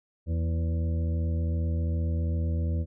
harmonic tone with a mistuned harmonic, 82.6 Hz, E2, 4 cents sharp, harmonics 1 / 2 / 3 / 4 / 6 / 7, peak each -25 / -35 / -39 / -42 / -44 / -46 dBFS, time 0.26-2.86 s, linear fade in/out 50 ms, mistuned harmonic 3, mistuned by -53 cents, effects none

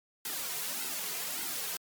white noise with flanger, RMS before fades -36 dBFS, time 0.25-1.77 s, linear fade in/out 2 ms, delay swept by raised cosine 1.7 to 3.6 ms, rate 1.7 Hz, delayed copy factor -1, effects high-pass 200 Hz 12 dB/octave + MP3 96 kbps

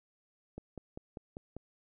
click train, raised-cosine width 2 ms, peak -29 dBFS, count 6, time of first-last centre 0.58-1.566 s, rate 5.07 Hz, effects none

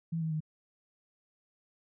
sine tone with pitch steps, 164.81 / 160.03 / 155.38 Hz, E3 / D#3 / D#3, 0 / +49 / -2 cents, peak -30 dBFS, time 0.12-0.405 s, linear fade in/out 10 ms, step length 95 ms, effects none

